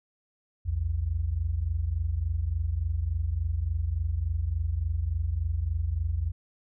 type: tone pair together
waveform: sine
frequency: 60.52 / 84 Hz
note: B1 / E2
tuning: -34 / +33 cents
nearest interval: tritone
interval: 567 cents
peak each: -30 / -27 dBFS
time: 0.65-6.32 s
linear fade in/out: 20 ms
effects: none